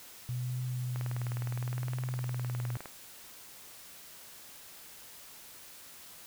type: tone with vibrato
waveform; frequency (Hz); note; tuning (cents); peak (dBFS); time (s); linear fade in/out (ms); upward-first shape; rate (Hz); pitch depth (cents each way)
sine; 123.47; B2; 0; -32; 0.29-2.77; 0; triangle; 0.71; 39
type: click train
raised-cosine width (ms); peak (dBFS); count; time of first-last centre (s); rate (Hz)
0.5; -27; 38; 0.96-2.857; 19.5
effects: white hiss -51 dBFS RMS until 6.26 s